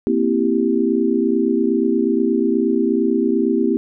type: chord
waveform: sine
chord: C dominant seventh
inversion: third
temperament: equal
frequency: 233.1 / 261.6 / 329.6 / 392 Hz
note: Bb3 / C4 / E4 / G4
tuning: 0 / 0 / 0 / 0 cents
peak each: -20 dBFS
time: 0.07-3.77 s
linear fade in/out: 0 ms
effects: none